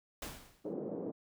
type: noise with exponential decay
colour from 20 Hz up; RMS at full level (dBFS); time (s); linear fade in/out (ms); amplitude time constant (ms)
pink; -40; 0.22-0.73; 2; 110
type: band-pass noise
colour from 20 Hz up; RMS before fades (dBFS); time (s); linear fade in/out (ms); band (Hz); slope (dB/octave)
white; -40; 0.64-1.12; 20; 180 to 480; 24
effects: none